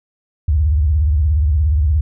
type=tone with vibrato; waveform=sine; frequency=74.8 Hz; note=D2; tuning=32 cents sharp; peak=-11 dBFS; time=0.48-2.01 s; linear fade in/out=5 ms; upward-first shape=triangle; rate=17 Hz; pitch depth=270 cents each way; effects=none